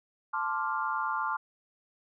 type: chord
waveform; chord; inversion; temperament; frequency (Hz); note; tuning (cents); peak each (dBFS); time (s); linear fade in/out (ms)
sine; D minor seventh; second; equal; 880 / 1046.5 / 1174.7 / 1396.9; A5 / C6 / D6 / F6; 0 / 0 / 0 / 0; -34; 0.33-1.37; 10
effects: none